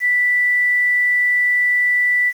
sine tone with quantisation, 1972 Hz, B6, 3 cents flat, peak -13 dBFS, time 0-2.33 s, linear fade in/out 50 ms, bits 7, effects none

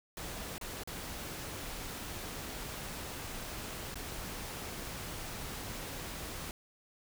pink noise with dropouts, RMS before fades -42 dBFS, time 0.17-6.51 s, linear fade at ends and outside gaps 1 ms, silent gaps 0.581-0.612 / 0.835-0.874 / 3.943-3.956 s, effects none

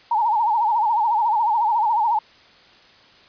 sine tone with vibrato, 891 Hz, A5, 22 cents sharp, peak -16 dBFS, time 0.11-2.19 s, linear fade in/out 5 ms, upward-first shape sine, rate 14 Hz, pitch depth 120 cents each way, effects white hiss -50 dBFS RMS until 3.28 s + resampled to 11025 Hz

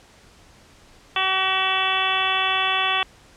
harmonic tone, 379.6 Hz, F#4, 44 cents sharp, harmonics 1 / 2 / 3 / 4 / 5 / 6 / 7 / 8 / 9, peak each -36 / -27 / -25 / -31 / -29 / -32 / -25 / -29 / -26 dBFS, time 1.16-3.03 s, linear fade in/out 2 ms, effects pink hiss -51 dBFS RMS until 3.36 s + low-pass 8000 Hz 12 dB/octave

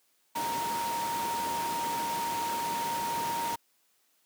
sine tone in noise, 932.3 Hz, A#5, in tune, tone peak -30 dBFS, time 0.35-3.56 s, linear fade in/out 10 ms, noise pink, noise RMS -36 dBFS, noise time 0.35-3.56 s, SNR +3 dB, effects white hiss -70 dBFS RMS until 4.25 s + high-pass 200 Hz 12 dB/octave

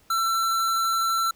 square tone, 1344 Hz, E6, 33 cents sharp, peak -22 dBFS, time 0.1-1.31 s, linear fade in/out 5 ms, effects pink hiss -59 dBFS RMS until 1.35 s

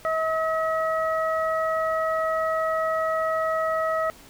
harmonic tone, 641 Hz, E5, 49 cents flat, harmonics 1 / 2 / 3, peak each -24 / -26 / -33 dBFS, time 0.05-4.1 s, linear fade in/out 0 ms, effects pink hiss -49 dBFS RMS until 4.29 s

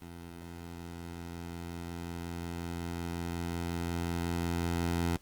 15% pulse tone with level ramp, 85.5 Hz, F2, 36 cents flat, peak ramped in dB -38 to -22 dBFS, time 0.01-5.17 s, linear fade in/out 10 ms, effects pink hiss -62 dBFS RMS until 5.21 s + Opus 24 kbps

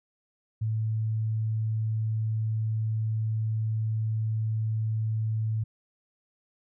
sine tone, 110 Hz, A2, in tune, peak -25 dBFS, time 0.61-5.64 s, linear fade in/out 10 ms, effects none

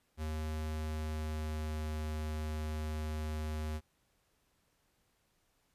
square tone with pitch glide, 77.78 to 77.2 Hz, D#2 to D#2, 0 to -13 cents, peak -36 dBFS, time 0.17-3.81 s, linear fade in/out 50 ms, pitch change -13 cents, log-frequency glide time 0.72-1.89 s, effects pink hiss -75 dBFS RMS until 5.74 s + resampled to 32000 Hz

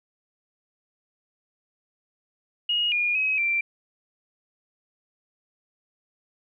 sine tone with pitch steps, 2877 / 2429 / 2545 / 2355 Hz, F#7 / D#7 / D#7 / D7, -49 / -42 / +39 / +4 cents, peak -21 dBFS, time 2.69-3.61 s, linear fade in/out 5 ms, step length 230 ms, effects none

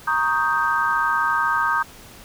sine chord, Eb dominant seventh, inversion second, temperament equal, 932.3 / 1108.7 / 1244.5 / 1568 Hz, Bb5 / Db6 / Eb6 / G6, 0 / 0 / 0 / 0 cents, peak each -24 / -27 / -22 / -22 dBFS, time 0.07-1.83 s, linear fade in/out 10 ms, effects pink hiss -44 dBFS RMS until 2.24 s

